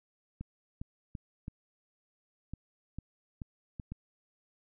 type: clicks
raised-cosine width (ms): 5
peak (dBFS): -27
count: 9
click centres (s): 0.41 / 0.815 / 1.152 / 1.481 / 2.536 / 2.986 / 3.418 / 3.798 / 3.92
effects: none